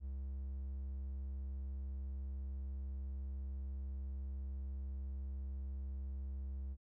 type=tone; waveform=triangle; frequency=67 Hz; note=C2; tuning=42 cents sharp; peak=-38 dBFS; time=0-6.77 s; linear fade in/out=50 ms; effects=none